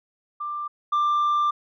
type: tone pair in turn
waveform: sine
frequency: 1185 / 1185 Hz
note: D6 / D6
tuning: +15 / +15 cents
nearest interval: unison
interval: 0 cents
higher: neither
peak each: -27 / -16 dBFS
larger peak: second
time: 0.4-0.68 / 0.92-1.51 s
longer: second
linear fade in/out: 10 ms
effects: tanh soft clip ceiling -18 dBFS